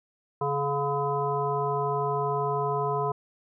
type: harmonic tone with a mistuned harmonic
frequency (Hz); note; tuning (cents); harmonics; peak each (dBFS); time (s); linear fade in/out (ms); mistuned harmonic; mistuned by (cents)
141.2; C#3; +32; 1 / 3 / 5 / 7 / 9; -32 / -29 / -32 / -29 / -37; 0.41-3.12; 5; 7; +35
effects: none